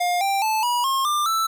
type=tone with pitch steps; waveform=square; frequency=709 / 786.7 / 872.9 / 968.5 / 1074.6 / 1192.4 / 1323 Hz; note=F5 / G5 / A5 / B5 / C6 / D6 / E6; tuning=+26 / +6 / -14 / -34 / +46 / +26 / +6 cents; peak=-20 dBFS; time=0-1.47 s; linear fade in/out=10 ms; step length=210 ms; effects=none